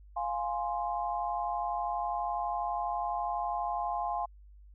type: chord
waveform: sine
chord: F minor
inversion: none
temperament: equal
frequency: 698.5 / 830.6 / 1046.5 Hz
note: F5 / Ab5 / C6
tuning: 0 / 0 / 0 cents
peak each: -34 / -34 / -36 dBFS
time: 0.16-4.26 s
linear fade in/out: 10 ms
effects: added 50 Hz sine -51 dBFS peak until 4.74 s